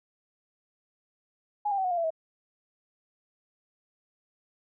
sine tone with pitch steps, 830.6 / 795.8 / 762.5 / 730.6 / 700.1 / 670.8 / 642.7 Hz, G#5 / G5 / G5 / F#5 / F5 / E5 / E5, 0 / +26 / -48 / -22 / +4 / +30 / -44 cents, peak -25 dBFS, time 1.65-2.105 s, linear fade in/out 10 ms, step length 65 ms, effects none

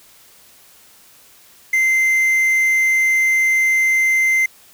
triangle tone with quantisation, 2079 Hz, C7, 12 cents flat, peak -11 dBFS, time 1.73-4.46 s, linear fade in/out 5 ms, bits 6, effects white hiss -48 dBFS RMS until 4.73 s

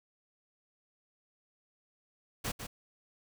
pink noise with echo, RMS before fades -35 dBFS, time 2.44-2.52 s, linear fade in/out 10 ms, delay 150 ms, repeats 1, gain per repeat -7 dB, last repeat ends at 2.67 s, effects none

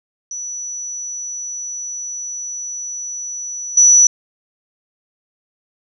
sine tone with level steps, 5920 Hz, F#8, in tune, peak -24 / -6 dBFS, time 0.31-4.07 s, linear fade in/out 2 ms, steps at 3.77 s, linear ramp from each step 5 ms, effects none

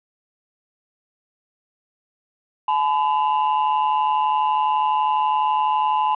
triangle ring-modulated tone, 932.3 Hz, A#5, in tune, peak -12 dBFS, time 2.68-6.15 s, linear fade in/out 5 ms, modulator 76 Hz, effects resampled to 8000 Hz + 8-bit

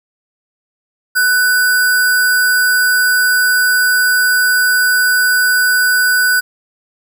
sine tone with sample-and-hold, 1492 Hz, F#6, 14 cents sharp, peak -9 dBFS, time 1.15-6.41 s, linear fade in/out 20 ms, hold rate 6300 Hz, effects none

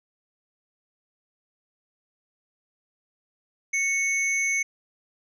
sine tone pair together, 2209 / 6248 Hz, C#7 / G8, -7 / -7 cents, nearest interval octave + tritone, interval 1800 cents, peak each -21 / -27 dBFS, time 3.73-4.63 s, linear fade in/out 10 ms, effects tanh soft clip ceiling -19 dBFS

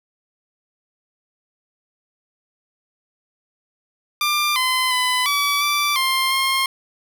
15% pulse tone with pitch steps, 1191 / 1025 / 1005 / 1146 / 1168 / 1056 / 1067 Hz, D6 / C6 / B5 / D6 / D6 / C6 / C6, +24 / -36 / +30 / -43 / -10 / +16 / +34 cents, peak -11 dBFS, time 4.21-6.66 s, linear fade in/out 2 ms, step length 350 ms, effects none

